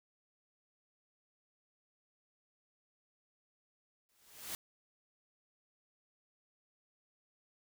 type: noise with exponential growth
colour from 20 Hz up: white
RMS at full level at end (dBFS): -39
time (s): 4.09-4.55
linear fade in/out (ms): 0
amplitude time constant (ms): 100
effects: none